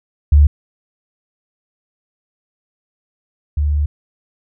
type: tone pair in turn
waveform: sine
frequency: 73 / 73.64 Hz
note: D2 / D2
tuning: -10 / +5 cents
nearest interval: unison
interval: 15 cents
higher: second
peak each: -5 / -13 dBFS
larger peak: first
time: 0.32-0.47 / 3.57-3.86 s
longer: second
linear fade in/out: 5 ms
effects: none